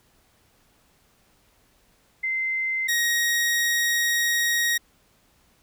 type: tone pair in turn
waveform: sine / sawtooth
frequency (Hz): 2074 / 1883.3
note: C7 / A#6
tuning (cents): -16 / +17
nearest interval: major second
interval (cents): 167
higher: first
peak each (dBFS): -23 / -17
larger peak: second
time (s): 2.23-2.88 / 2.88-4.78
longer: second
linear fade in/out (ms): 10
effects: pink hiss -62 dBFS RMS until 5.62 s